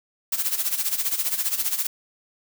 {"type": "noise with tremolo", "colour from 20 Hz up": "blue", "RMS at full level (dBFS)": -22, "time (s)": [0.32, 1.87], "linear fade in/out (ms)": 5, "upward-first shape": "sine", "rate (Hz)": 15, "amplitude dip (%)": 75, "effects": []}